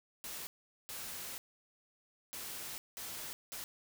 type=noise bursts at uneven times; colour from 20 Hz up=white; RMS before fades=-44 dBFS; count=5; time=0.24-0.47 / 0.89-1.38 / 2.33-2.78 / 2.97-3.33 / 3.52-3.64 s; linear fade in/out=0 ms; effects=none